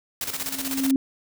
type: noise with tremolo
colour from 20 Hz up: white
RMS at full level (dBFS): -28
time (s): 0.21-0.91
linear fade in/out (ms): 2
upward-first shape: square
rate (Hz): 16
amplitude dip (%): 65
type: tone with exponential growth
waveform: sine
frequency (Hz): 268.6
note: C4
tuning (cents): +46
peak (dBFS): -15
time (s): 0.22-0.96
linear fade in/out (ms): 1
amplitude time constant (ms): 160
effects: none